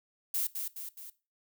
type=noise with echo; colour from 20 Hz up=violet; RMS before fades=-31 dBFS; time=0.34-0.47 s; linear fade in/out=5 ms; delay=210 ms; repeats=3; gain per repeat=-5 dB; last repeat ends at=1.1 s; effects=noise-tail reverb RT60 0.3 s tail -18 dB re dry